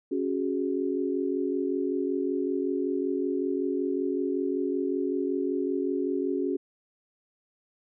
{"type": "chord", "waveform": "sine", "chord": "C# suspended fourth", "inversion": "none", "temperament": "equal", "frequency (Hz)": [277.2, 370, 415.3], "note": ["C#4", "F#4", "G#4"], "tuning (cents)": [0, 0, 0], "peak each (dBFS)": [-29, -29, -32], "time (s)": [0.11, 6.57], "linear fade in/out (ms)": 10, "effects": []}